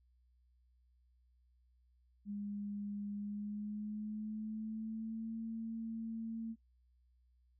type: tone with pitch glide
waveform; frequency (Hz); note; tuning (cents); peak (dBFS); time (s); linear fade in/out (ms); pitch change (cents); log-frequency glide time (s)
sine; 204.3 to 225.4; G#3 to A3; -28 to +42; -39; 2.25-6.56; 50; +170; 3.13-5.36
effects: noise-tail reverb RT60 0.1 s tail -25 dB re dry + added 61 Hz sine -68 dBFS peak until 7.59 s